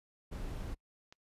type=noise; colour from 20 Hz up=brown; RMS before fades=-40 dBFS; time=0.31-0.75 s; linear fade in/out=20 ms
type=click; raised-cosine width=0.2 ms; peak=-35 dBFS; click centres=1.125 s
effects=noise-tail reverb RT60 0.1 s tail -26 dB re dry + resampled to 32000 Hz